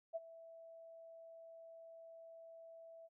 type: tone with ADSR envelope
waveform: sine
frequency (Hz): 659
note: E5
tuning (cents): -1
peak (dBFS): -37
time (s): 0.13-3.09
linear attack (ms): 28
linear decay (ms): 29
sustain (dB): -17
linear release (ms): 37
effects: none